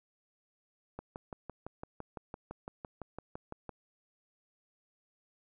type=click train; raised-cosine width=1 ms; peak=-27 dBFS; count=17; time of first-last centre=0.99-3.693 s; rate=5.92 Hz; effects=none